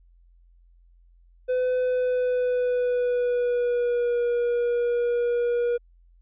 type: tone with pitch glide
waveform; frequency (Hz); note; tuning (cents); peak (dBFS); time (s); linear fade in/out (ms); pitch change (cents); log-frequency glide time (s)
triangle; 505 to 479.1; B4 to A#4; +39 to +47; -19; 1.48-5.78; 20; -92; 1.78-4.21
effects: added 43 Hz sine -53 dBFS peak until 6.21 s + resampled to 8000 Hz